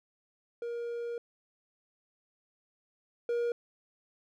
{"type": "tone pair in turn", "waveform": "triangle", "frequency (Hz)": [472, 474.4], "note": ["A#4", "A#4"], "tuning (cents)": [22, 30], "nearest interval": "unison", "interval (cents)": 8, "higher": "second", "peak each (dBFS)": [-32, -26], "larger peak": "second", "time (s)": [[0.62, 1.18], [3.29, 3.52]], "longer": "first", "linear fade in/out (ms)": 2, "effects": []}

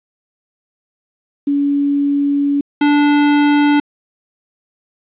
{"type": "tone pair in turn", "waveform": ["sine", "square"], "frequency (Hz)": [284, 291.6], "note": ["C#4", "D4"], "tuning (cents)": [42, -12], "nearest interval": "unison", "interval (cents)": 46, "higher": "second", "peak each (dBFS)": [-12, -10], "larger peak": "second", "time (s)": [[1.47, 2.61], [2.81, 3.8]], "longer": "first", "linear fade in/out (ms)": 5, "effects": ["resampled to 8000 Hz", "8-bit"]}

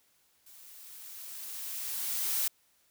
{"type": "noise with level ramp", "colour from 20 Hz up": "blue", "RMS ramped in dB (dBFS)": [-54, -29], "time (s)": [0.46, 2.48], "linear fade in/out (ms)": 5, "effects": ["white hiss -69 dBFS RMS until 2.9 s"]}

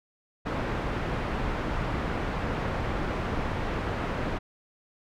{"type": "low-pass noise", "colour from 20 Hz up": "pink", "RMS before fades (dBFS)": -30, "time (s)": [0.45, 4.39], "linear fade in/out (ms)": 20, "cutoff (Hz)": 1800, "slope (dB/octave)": 12, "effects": []}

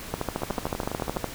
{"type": "two click trains", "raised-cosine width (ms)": 1, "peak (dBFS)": [-16, -12], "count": [10, 16], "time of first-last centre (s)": [[0.42, 1.164], [0.14, 1.243]], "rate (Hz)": [12.1, 13.6], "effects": ["pink hiss -39 dBFS RMS until 1.34 s"]}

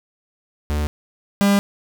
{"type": "tone pair in turn", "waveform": "45% pulse", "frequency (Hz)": [74.4, 200.4], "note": ["D2", "G3"], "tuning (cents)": [23, 38], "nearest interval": "octave + perfect fourth", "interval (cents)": 1715, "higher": "second", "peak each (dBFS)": [-19, -13], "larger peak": "second", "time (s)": [[0.7, 0.87], [1.41, 1.59]], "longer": "second", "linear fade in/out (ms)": 0, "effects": []}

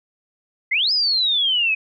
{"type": "exponential two-way sweep", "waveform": "sine", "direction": "up then down", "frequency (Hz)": [1975.5, 5150, 2509], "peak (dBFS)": -16, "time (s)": [0.71, 1.75], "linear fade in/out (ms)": 10, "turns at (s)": 0.92, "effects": []}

